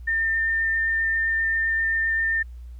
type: tone with vibrato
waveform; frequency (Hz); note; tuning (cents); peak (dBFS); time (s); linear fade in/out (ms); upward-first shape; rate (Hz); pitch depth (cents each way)
sine; 1805; A6; +44; -20; 0.07-2.43; 10; triangle; 7.6; 10
effects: added 60 Hz sine -36 dBFS peak until 2.79 s + pink hiss -65 dBFS RMS until 2.79 s